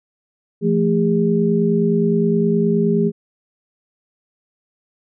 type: tone cluster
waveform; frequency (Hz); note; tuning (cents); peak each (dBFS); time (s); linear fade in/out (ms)
sine; 170.4 / 220 / 405.8; F3 / A3 / G#4; -42 / 0 / -40; -18; 0.61-3.12; 50
effects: none